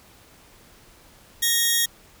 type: tone pair together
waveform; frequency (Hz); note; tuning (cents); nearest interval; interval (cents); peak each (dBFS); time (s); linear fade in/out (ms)
10% pulse; 1864.7 / 3309; A#6 / G#7; 0 / -7; minor seventh; 993; -13; 1.42-1.86; 10
effects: pink hiss -52 dBFS RMS until 2.2 s